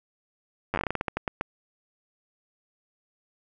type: slowing click train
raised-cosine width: 0.5 ms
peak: -12 dBFS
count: 15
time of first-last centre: 0.74-1.411 s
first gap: 9 ms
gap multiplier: 1.23
effects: none